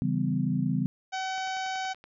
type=chord; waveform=sine; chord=C# half-diminished seventh; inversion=none; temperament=equal with one note detuned; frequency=138.59 / 164.81 / 196 / 252.1 Hz; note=C#3 / E3 / G3 / B3; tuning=0 / 0 / 0 / +36 cents; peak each=-30 dBFS; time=0.02-0.86 s; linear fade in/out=0 ms
type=harmonic tone; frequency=758 Hz; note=F#5; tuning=42 cents sharp; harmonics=1 / 2 / 3 / 4 / 5 / 6 / 7 / 8 / 9; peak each=-31 / -37 / -41 / -43 / -45 / -47 / -48 / -49 / -50 dBFS; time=1.12-1.94 s; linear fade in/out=20 ms
type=click train; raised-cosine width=0.3 ms; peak=-32 dBFS; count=8; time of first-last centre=1.38-2.04 s; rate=10.6 Hz
effects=none